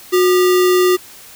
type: tone with sample-and-hold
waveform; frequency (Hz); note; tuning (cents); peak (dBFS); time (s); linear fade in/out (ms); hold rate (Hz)
sine; 363.8; F#4; -29; -9; 0.12-0.97; 20; 1575
effects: white hiss -39 dBFS RMS until 1.35 s